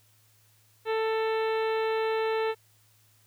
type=harmonic tone; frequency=442.9 Hz; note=A4; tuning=11 cents sharp; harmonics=1 / 2 / 3 / 4 / 5 / 6 / 7 / 8 / 9; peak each=-26 / -33 / -38 / -39 / -42 / -42 / -48 / -49 / -47 dBFS; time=0.85-2.55 s; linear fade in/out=50 ms; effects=added 107 Hz sine -64 dBFS peak until 3.26 s + white hiss -64 dBFS RMS until 3.26 s